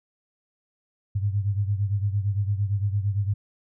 sine beating tone pair, 99.2 / 108 Hz, G2 / A2, +21 / -32 cents, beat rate 8.8 Hz, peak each -23 / -28 dBFS, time 1.15-3.34 s, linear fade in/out 10 ms, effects none

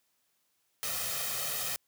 white noise with comb filter, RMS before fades -34 dBFS, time 0.83-1.76 s, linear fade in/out 0 ms, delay 1.6 ms, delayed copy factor +0.7, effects white hiss -75 dBFS RMS until 1.87 s + high-pass 80 Hz 12 dB/octave

